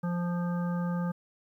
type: harmonic tone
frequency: 174.61 Hz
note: F3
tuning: in tune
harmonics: 1 / 3 / 5 / 7 / 9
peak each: -28 / -40 / -43 / -43 / -47 dBFS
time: 0.03-1.12 s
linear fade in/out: 10 ms
effects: 11-bit